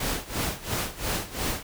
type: noise with tremolo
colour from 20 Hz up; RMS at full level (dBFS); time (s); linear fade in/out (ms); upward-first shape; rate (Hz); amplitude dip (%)
pink; -27; 0-1.63; 5; sine; 2.9; 85
effects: none